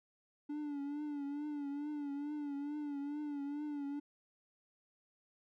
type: tone with vibrato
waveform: triangle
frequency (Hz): 290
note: D4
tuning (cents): -22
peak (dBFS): -36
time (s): 0.49-4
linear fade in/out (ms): 10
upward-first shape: triangle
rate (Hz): 2.3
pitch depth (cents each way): 68
effects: none